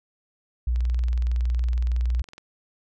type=tone; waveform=sine; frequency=60.3 Hz; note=B1; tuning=41 cents flat; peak=-20 dBFS; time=0.67-2.22 s; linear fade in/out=5 ms
type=click train; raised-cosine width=0.2 ms; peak=-26 dBFS; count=36; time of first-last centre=0.76-2.38 s; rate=21.6 Hz
effects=none